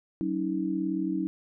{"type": "tone cluster", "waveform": "sine", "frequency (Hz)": [187.6, 280.8, 318.9], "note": ["F#3", "C#4", "D#4"], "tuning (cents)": [24, 22, 43], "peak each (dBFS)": [-32, -32, -29], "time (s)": [0.21, 1.27], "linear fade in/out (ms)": 0, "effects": []}